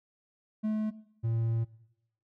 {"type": "tone pair in turn", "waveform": "triangle", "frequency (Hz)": [215.4, 114.31], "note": ["A3", "A#2"], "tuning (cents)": [-37, -33], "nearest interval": "major seventh", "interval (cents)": 1096, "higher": "first", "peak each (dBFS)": -25, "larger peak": "neither", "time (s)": [[0.63, 0.91], [1.23, 1.65]], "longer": "second", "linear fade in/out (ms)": 20, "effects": ["noise-tail reverb RT60 0.8 s tail -19 dB re dry"]}